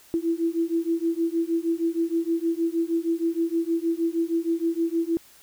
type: beating tone pair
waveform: sine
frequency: 329.6 / 336 Hz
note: E4 / E4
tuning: 0 / +33 cents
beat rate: 6.4 Hz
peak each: -25 dBFS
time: 0.14-5.17 s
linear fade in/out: 0 ms
effects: white hiss -53 dBFS RMS until 5.42 s